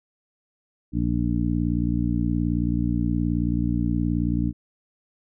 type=harmonic tone; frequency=58.8 Hz; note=A#1; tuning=16 cents sharp; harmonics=1 / 2 / 3 / 4 / 5; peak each=-27 / -27 / -27 / -27 / -27 dBFS; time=0.92-4.53 s; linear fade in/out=50 ms; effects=none